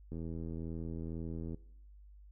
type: click train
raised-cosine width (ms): 3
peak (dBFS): -30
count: 118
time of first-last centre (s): 0.12-1.545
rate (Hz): 82.1
effects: noise-tail reverb RT60 0.7 s tail -21 dB re dry + added 50 Hz sine -53 dBFS peak until 2.31 s